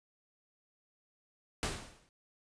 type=noise with exponential decay; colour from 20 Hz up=pink; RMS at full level=-32 dBFS; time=1.63-2.09 s; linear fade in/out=0 ms; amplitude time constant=100 ms; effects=resampled to 22050 Hz